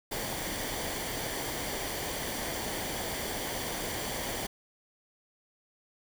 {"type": "noise with comb filter", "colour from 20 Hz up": "pink", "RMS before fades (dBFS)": -35, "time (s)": [0.11, 4.47], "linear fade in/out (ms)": 10, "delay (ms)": 0.76, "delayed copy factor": -0.5, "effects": []}